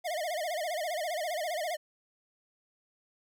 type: tone with vibrato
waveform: square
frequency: 659.3 Hz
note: E5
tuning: in tune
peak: -32 dBFS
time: 0.04-1.77 s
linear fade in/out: 20 ms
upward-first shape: sine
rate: 15 Hz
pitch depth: 170 cents each way
effects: none